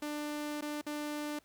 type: tone with dropouts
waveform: sawtooth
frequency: 297 Hz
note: D4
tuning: 20 cents sharp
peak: -32 dBFS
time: 0.02-1.39 s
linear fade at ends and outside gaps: 5 ms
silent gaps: 0.611-0.622 / 0.814-0.864 s
effects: pink hiss -68 dBFS RMS until 1.44 s